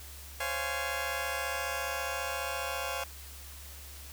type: chord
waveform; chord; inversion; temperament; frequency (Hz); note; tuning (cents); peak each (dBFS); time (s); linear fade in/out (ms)
15% pulse; Db major seventh; third; just; 519.7 / 554.4 / 693 / 831.5; C5 / Db5 / F5 / Ab5; -12 / 0 / -14 / +2; -32; 0.4-3.04; 5
effects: added 70 Hz sine -47 dBFS peak until 4.12 s + white hiss -49 dBFS RMS until 4.12 s